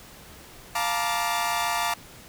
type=chord; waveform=sawtooth; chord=Bb major seventh; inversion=second; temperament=equal with one note detuned; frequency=698.5 / 880 / 946.4 / 1174.7 Hz; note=F5 / A5 / Bb5 / D6; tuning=0 / 0 / +26 / 0 cents; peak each=-26 dBFS; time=0.75-1.94 s; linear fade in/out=5 ms; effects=pink hiss -47 dBFS RMS until 2.28 s